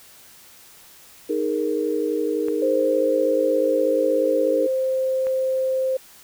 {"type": "chord", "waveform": "sine", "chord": "D# suspended fourth", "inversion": "none", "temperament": "just", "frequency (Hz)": [311.1, 414.8, 466.7], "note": ["D#4", "G#4", "A#4"], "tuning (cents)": [0, -2, 2], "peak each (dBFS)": [-25, -25, -24], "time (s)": [1.29, 4.67], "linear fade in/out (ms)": 10}
{"type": "clicks", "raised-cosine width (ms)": 0.5, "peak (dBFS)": -23, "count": 2, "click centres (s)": [2.484, 5.269]}
{"type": "tone", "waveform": "sine", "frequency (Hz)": 523.3, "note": "C5", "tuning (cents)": 0, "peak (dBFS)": -19, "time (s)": [2.62, 5.97], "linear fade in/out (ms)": 5}
{"effects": ["white hiss -48 dBFS RMS until 6.23 s"]}